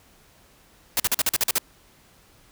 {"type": "noise bursts", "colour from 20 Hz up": "white", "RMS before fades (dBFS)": -21, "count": 9, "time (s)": [0.97, 1.583], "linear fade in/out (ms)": 2, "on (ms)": 29, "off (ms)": 44, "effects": ["pink hiss -56 dBFS RMS until 2.51 s"]}